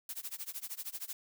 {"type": "noise with tremolo", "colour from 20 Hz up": "blue", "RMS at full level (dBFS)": -39, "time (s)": [0.09, 1.13], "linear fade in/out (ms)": 2, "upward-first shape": "sine", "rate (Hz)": 13, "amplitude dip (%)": 95, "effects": []}